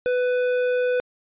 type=tone with tanh clipping; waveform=triangle; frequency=497.5 Hz; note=B4; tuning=13 cents sharp; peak=-21 dBFS; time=0.06-1 s; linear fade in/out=0 ms; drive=16 dB; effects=resampled to 8000 Hz